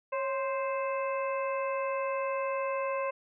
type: harmonic tone with a mistuned harmonic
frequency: 523.3 Hz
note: C5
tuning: in tune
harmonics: 1 / 2 / 3 / 4 / 5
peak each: -31 / -34 / -45 / -44 / -42 dBFS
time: 0.12-3.11 s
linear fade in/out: 10 ms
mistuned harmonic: 1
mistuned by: +76 cents
effects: none